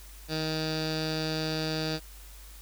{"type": "tone with low-pass filter", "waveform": "15% pulse", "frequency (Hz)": 157.3, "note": "D#3", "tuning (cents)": 19, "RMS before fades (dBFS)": -31, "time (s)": [0.28, 2], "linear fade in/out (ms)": 50, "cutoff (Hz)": 4600, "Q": 5.9, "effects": ["added 50 Hz sine -46 dBFS peak until 2.61 s", "white hiss -52 dBFS RMS until 2.61 s"]}